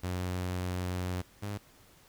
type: tone pair in turn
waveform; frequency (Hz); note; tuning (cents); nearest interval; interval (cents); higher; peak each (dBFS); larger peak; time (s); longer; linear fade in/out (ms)
sawtooth; 90.7 / 102.24; F#2 / G#2; -34 / -27; major second; 207; second; -28 / -31; first; 0.03-1.22 / 1.42-1.58; first; 10
effects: pink hiss -60 dBFS RMS until 2.08 s